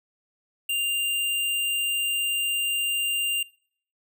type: tone with sample-and-hold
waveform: sine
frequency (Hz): 2794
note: F7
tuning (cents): 0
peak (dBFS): -23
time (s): 0.69-3.43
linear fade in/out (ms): 5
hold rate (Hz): 11025
effects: noise-tail reverb RT60 0.6 s tail -24 dB re dry